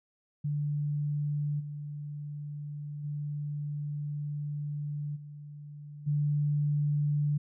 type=tone with level steps; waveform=sine; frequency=146.83 Hz; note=D3; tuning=in tune; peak=-28 / -36 / -32 / -42 / -25 dBFS; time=0.44-7.38 s; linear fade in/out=10 ms; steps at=1.59 / 3.03 / 5.15 / 6.06 s; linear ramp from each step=20 ms; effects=none